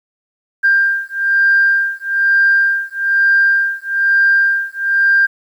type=beating tone pair; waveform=sine; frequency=1591 / 1592.1 Hz; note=G6 / G6; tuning=+25 / +26 cents; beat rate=1.1 Hz; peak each=-13 dBFS; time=0.63-5.27 s; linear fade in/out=20 ms; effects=tanh soft clip ceiling -3 dBFS + 8-bit